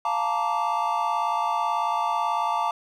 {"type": "chord", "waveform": "triangle", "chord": "Bb major seventh", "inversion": "second", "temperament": "just", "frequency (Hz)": [699.2, 874.1, 932.3, 1165.4], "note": ["F5", "A5", "Bb5", "D6"], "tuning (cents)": [2, -12, 0, -14], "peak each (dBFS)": [-28, -25, -26, -26], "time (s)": [0.05, 2.71], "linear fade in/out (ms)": 2, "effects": []}